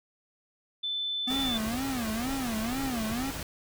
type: tone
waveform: sine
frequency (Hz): 3520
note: A7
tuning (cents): 0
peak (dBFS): -29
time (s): 0.83-1.58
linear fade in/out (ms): 10
type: tone with vibrato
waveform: square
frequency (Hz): 243.2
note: B3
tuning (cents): -26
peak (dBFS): -31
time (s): 1.27-3.31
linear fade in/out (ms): 10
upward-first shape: sine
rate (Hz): 2.1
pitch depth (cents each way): 200
type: noise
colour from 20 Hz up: pink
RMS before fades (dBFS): -37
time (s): 1.3-3.43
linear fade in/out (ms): 2
effects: none